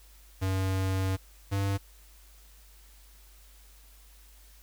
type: tone pair in turn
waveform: square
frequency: 95 / 98.67 Hz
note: F#2 / G2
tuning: +46 / +12 cents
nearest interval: minor second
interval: 66 cents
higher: second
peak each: -27 dBFS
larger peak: neither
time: 0.41-1.17 / 1.51-1.78 s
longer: first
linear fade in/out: 20 ms
effects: added 50 Hz sine -53 dBFS peak until 4.62 s + white hiss -59 dBFS RMS until 4.62 s